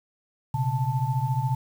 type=tone cluster; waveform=sine; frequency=122.4 / 136.6 / 881 Hz; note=B2 / C#3 / A5; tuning=-15 / -25 / +2 cents; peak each=-26 / -26 / -30 dBFS; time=0.54-1.55 s; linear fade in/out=5 ms; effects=8-bit